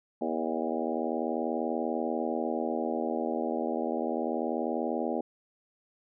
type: harmonic tone with a mistuned harmonic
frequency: 80.3 Hz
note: E2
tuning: 45 cents flat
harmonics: 3 / 4 / 5 / 6 / 7 / 8 / 9 / 10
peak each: -34 / -35 / -36 / -37 / -37 / -38 / -39 / -39 dBFS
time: 0.21-5.21 s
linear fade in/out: 5 ms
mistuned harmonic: 8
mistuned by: -33 cents
effects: none